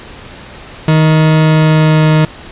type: tone with pitch glide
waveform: 40% pulse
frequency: 156.8 to 155.54 Hz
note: D#3 to D#3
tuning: +14 to 0 cents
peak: -5 dBFS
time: 0.88-2.25 s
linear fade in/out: 2 ms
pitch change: -14 cents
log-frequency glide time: 1.43-2.11 s
effects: pink hiss -32 dBFS RMS until 2.51 s + resampled to 8000 Hz